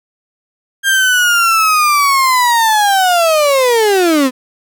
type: linear sweep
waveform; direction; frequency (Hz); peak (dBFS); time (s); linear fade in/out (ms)
35% pulse; down; 1608 to 246.9; -7; 0.83-4.31; 50
effects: none